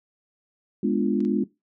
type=chord; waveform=sine; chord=G# diminished seventh; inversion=none; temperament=equal; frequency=207.7 / 246.9 / 293.7 / 349.2 Hz; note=G#3 / B3 / D4 / F4; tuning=0 / 0 / 0 / 0 cents; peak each=-24 / -26 / -26 / -27 dBFS; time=0.83-1.44 s; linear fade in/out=5 ms
type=clicks; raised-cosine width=0.2 ms; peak=-32 / -31 dBFS; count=2; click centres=1.205 / 1.25 s
effects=noise-tail reverb RT60 0.2 s tail -18 dB re dry

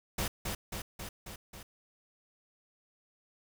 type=noise with echo; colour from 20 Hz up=pink; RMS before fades=-33 dBFS; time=0.18-0.28 s; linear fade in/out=5 ms; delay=270 ms; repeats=5; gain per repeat=-3 dB; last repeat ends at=1.63 s; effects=none

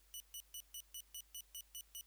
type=tone bursts; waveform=10% pulse; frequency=2960 Hz; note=F#7; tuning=in tune; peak=-38 dBFS; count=10; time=0.14-2.01 s; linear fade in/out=0 ms; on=61 ms; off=140 ms; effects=added 50 Hz sine -69 dBFS peak until 2.06 s + white hiss -72 dBFS RMS until 2.06 s

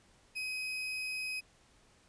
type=tone; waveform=35% pulse; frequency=2524 Hz; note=D#7; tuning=24 cents sharp; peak=-34 dBFS; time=0.35-1.41 s; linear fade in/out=20 ms; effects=pink hiss -65 dBFS RMS until 2.08 s + resampled to 22050 Hz

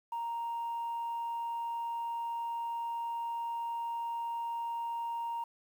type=tone; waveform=sine; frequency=932.3 Hz; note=A#5; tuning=in tune; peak=-32 dBFS; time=0.12-5.44 s; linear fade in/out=5 ms; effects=tanh soft clip ceiling -31 dBFS + 10-bit

